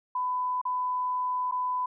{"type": "tone with dropouts", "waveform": "sine", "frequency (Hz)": 1001, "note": "B5", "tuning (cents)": 23, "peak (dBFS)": -26, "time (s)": [0.15, 1.86], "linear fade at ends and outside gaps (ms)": 5, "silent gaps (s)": [[0.615, 0.652], [1.513, 1.521]], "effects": []}